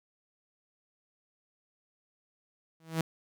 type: tone with exponential growth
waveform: sawtooth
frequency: 162.1 Hz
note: E3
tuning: 29 cents flat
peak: -20 dBFS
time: 2.8-3.01 s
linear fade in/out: 2 ms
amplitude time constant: 45 ms
effects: none